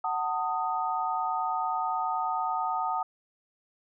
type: chord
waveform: sine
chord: D# diminished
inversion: first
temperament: just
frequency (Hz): 746.7 / 896 / 1244.5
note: F#5 / A5 / D#6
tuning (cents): +16 / +31 / 0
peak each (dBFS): -31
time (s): 0.04-3.03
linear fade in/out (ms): 5
effects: none